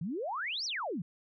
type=exponential two-way sweep; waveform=sine; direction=up then down; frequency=148.6 to 5920 to 148.6 Hz; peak=-33 dBFS; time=0.01-1.02 s; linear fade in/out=5 ms; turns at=0.65 s; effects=none